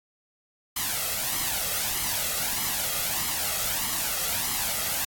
white noise with flanger, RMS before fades -28 dBFS, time 0.76-5.05 s, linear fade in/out 5 ms, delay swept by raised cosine 0.97 to 1.55 ms, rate 1.6 Hz, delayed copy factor +0.6, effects AAC 64 kbps

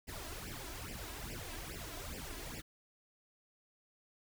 pink noise with flanger, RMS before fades -45 dBFS, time 0.07-2.62 s, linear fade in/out 20 ms, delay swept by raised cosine 0.38 to 3.08 ms, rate 2.4 Hz, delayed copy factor +0.95, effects none

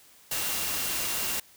sine tone in noise, 2772 Hz, F7, 14 cents flat, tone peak -41 dBFS, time 0.31-1.4 s, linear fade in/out 5 ms, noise white, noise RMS -30 dBFS, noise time 0.31-1.4 s, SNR -14 dB, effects white hiss -56 dBFS RMS until 1.56 s

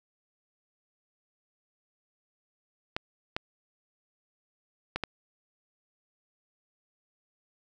clicks, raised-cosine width 0.3 ms, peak -14 dBFS, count 4, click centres 2.965 / 3.365 / 4.96 / 5.037 s, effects none

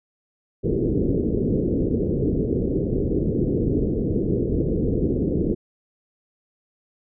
white low-pass noise, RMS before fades -22 dBFS, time 0.63-5.55 s, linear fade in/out 20 ms, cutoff 450 Hz, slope 48 dB/octave, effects none

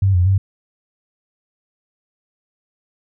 sine tone with pitch steps, 97.2 / 89.2 / 96.5 Hz, G2 / F2 / G2, -14 / +37 / -27 cents, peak -11 dBFS, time 0.02-0.38 s, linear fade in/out 5 ms, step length 120 ms, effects none

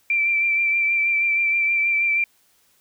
sine tone with vibrato, 2349 Hz, D7, in tune, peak -17 dBFS, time 0.1-2.24 s, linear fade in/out 2 ms, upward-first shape triangle, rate 6.3 Hz, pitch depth 30 cents each way, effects white hiss -61 dBFS RMS until 2.8 s

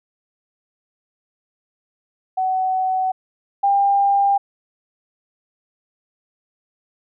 sine tone pair in turn, 751 / 798.1 Hz, F#5 / G5, +26 / +31 cents, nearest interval minor second, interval 105 cents, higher second, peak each -17 / -13 dBFS, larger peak second, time 2.37-3.12 / 3.63-4.38 s, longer neither, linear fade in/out 10 ms, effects none

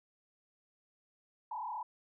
sine tone with frequency modulation, 920 Hz, A#5, 23 cents flat, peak -37 dBFS, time 1.51-1.83 s, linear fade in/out 5 ms, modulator 35.6 Hz, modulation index 2.4, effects none

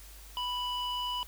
square tone with low-pass filter, 987.8 Hz, B5, in tune, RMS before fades -34 dBFS, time 0.37-1.23 s, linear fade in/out 0 ms, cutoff 3500 Hz, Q 9.9, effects added 50 Hz sine -49 dBFS peak until 1.27 s + white hiss -53 dBFS RMS until 1.27 s

